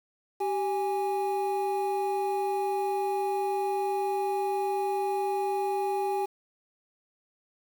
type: tone pair together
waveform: triangle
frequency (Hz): 387.9 / 822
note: G4 / G#5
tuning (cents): -18 / -18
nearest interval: octave + minor second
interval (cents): 1300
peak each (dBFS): -27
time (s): 0.4-6.26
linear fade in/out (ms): 10
effects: 8-bit